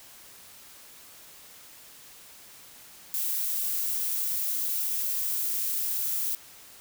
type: noise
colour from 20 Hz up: violet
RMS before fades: -29 dBFS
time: 3.14-6.35 s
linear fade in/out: 0 ms
effects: white hiss -50 dBFS RMS until 6.8 s